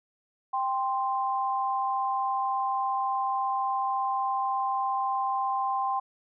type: tone pair together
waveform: sine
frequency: 789 / 1045.5 Hz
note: G5 / C6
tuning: +11 / -2 cents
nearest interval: perfect fourth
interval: 487 cents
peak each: -28 dBFS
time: 0.53-6 s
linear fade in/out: 10 ms
effects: none